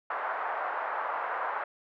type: band-pass noise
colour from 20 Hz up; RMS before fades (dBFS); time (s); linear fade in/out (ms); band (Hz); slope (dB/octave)
pink; -33; 0.1-1.64; 5; 680 to 1500; 24
effects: none